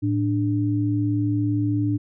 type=tone pair together; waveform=sine; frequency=110.3 / 294.5 Hz; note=A2 / D4; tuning=+5 / +5 cents; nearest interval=octave + perfect fourth; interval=1700 cents; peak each=-22 dBFS; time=0.02-1.98 s; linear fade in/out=20 ms; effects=none